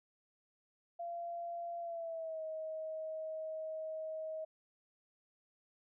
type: tone with pitch glide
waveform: sine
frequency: 686 to 632.7 Hz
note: F5 to D#5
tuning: -31 to +29 cents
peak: -39 dBFS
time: 0.99-4.45 s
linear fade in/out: 10 ms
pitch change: -140 cents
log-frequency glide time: 1.8-2.43 s
effects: none